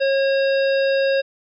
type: harmonic tone with a mistuned harmonic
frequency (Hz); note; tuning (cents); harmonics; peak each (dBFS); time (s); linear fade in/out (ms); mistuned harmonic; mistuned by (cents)
544; C#5; -33; 1 / 3 / 5 / 7 / 9; -16 / -26 / -30 / -33 / -35; 0-1.22; 20; 7; -21
effects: none